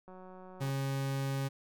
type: click train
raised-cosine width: 1 ms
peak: -38 dBFS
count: 115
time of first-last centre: 0.08-0.696 s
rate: 185 Hz
type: tone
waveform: 40% pulse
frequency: 136.4 Hz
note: C#3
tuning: 28 cents flat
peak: -31 dBFS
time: 0.6-1.49 s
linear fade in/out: 20 ms
effects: none